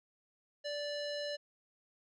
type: tone with low-pass filter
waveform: square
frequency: 584 Hz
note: D5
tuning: 10 cents flat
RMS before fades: -39 dBFS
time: 0.64-1.37 s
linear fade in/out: 20 ms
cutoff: 4600 Hz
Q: 4.2
effects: none